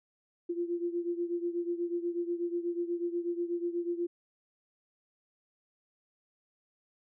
sine beating tone pair, 343.7 / 351.9 Hz, F4 / F4, -28 / +13 cents, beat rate 8.2 Hz, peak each -32 / -36 dBFS, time 0.49-4.07 s, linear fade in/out 10 ms, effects none

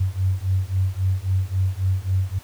sine beating tone pair, 92.5 / 96.2 Hz, F#2 / G2, 0 / -32 cents, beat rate 3.7 Hz, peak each -22 dBFS, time 0-2.39 s, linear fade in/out 10 ms, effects pink hiss -47 dBFS RMS until 2.43 s

